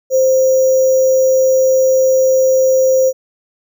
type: tone with sample-and-hold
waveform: sine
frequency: 523.3 Hz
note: C5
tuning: in tune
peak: -8 dBFS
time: 0.1-3.13 s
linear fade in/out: 50 ms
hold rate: 6300 Hz
effects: none